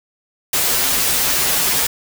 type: noise with comb filter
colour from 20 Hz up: white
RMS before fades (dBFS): -17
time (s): 0.53-1.87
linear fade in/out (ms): 5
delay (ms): 9.4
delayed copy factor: -0.8
effects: none